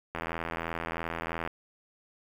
click train, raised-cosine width 0.5 ms, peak -18 dBFS, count 111, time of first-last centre 0.15-1.475 s, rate 83 Hz, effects 8-bit

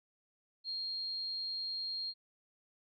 sine tone, 4230 Hz, C8, 18 cents sharp, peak -36 dBFS, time 0.64-2.14 s, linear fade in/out 50 ms, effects none

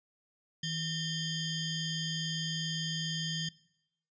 sawtooth ring-modulated tone, 1661.2 Hz, G#6, in tune, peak -26 dBFS, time 0.63-3.49 s, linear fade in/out 5 ms, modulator 1500 Hz, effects noise-tail reverb RT60 0.8 s tail -20 dB re dry + resampled to 16000 Hz

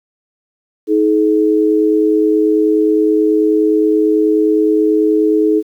sine tone pair together, 316.9 / 426.3 Hz, D#4 / G#4, +32 / +45 cents, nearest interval perfect fourth, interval 513 cents, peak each -12 dBFS, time 0.87-5.63 s, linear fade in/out 50 ms, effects 8-bit

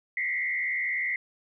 sine tone with frequency modulation, 2052 Hz, C7, 34 cents flat, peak -26 dBFS, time 0.17-1.16 s, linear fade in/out 2 ms, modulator 76.3 Hz, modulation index 1.5, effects none

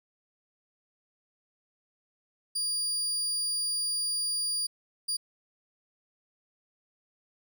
30% pulse tone bursts at uneven times, 4800 Hz, D8, 37 cents sharp, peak -25 dBFS, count 2, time 2.55-4.67 / 5.08-5.17 s, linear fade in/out 10 ms, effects none

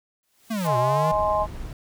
white noise with exponential growth, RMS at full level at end -36 dBFS, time 0.23-0.67 s, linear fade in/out 0 ms, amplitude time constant 95 ms
square linear two-way sweep, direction down then up, 233.1 to 119.7 to 163 Hz, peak -25 dBFS, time 0.5-1.12 s, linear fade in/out 10 ms, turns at 0.77 s
harmonic tone, 209.3 Hz, G#3, 14 cents sharp, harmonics 3 / 4 / 5, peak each -23 / -25 / -24 dBFS, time 0.64-1.47 s, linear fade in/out 50 ms
brown noise, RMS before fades -34 dBFS, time 1.12-1.73 s, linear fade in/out 2 ms
effects none

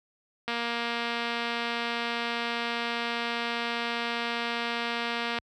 click train, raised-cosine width 0.3 ms, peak -15 dBFS, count 1154, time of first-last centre 0.48-5.386 s, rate 235 Hz, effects high-pass 60 Hz 12 dB/octave

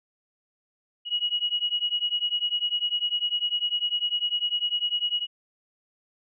sine beating tone pair, 2900 / 2910 Hz, F#7 / F#7, -35 / -29 cents, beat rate 10 Hz, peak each -27 dBFS, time 1.05-5.27 s, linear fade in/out 50 ms, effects none

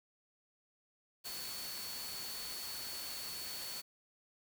sine tone in noise, 4435 Hz, C#8, in tune, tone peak -45 dBFS, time 1.24-3.82 s, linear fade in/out 20 ms, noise white, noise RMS -45 dBFS, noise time 1.24-3.82 s, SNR -3 dB, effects none

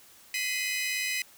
sawtooth tone cluster, 1966 / 2063 / 2506 / 2991 Hz, B6 / C7 / D#7 / F#7, -8 / -25 / +12 / +18 cents, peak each -32 / -30 / -29 / -36 dBFS, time 0.34-1.22 s, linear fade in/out 2 ms, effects white hiss -55 dBFS RMS until 1.37 s

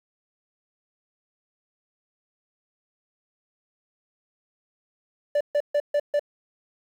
triangle tone bursts, 584 Hz, D5, 10 cents flat, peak -17 dBFS, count 5, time 5.35-6.195 s, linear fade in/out 5 ms, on 57 ms, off 140 ms, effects 9-bit

